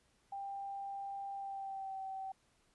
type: tone with pitch glide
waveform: sine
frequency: 792 to 769 Hz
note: G5 to G5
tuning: +18 to -33 cents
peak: -40 dBFS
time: 0.32-2.32 s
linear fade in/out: 5 ms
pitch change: -51 cents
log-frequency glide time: 1.34-2 s
effects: pink hiss -73 dBFS RMS until 2.74 s + resampled to 24000 Hz